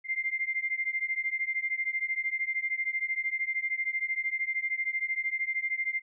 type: beating tone pair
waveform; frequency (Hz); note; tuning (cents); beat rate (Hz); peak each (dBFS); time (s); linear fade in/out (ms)
sine; 2093 / 2106; C7 / C7; 0 / +11; 13; -31 / -32; 0.04-6.02; 50
effects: none